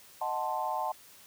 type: chord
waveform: sine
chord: D# diminished seventh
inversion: none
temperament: equal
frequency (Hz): 622.3 / 740 / 880 / 1046.5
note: D#5 / F#5 / A5 / C6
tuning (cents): 0 / 0 / 0 / 0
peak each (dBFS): -38 / -35 / -33 / -37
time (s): 0.21-0.92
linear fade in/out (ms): 5
effects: white hiss -55 dBFS RMS until 1.26 s